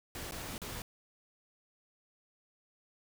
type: noise with dropouts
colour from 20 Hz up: pink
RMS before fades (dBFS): -42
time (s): 0.15-0.82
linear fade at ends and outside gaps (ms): 1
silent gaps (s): 0.311-0.321 / 0.58-0.617
effects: none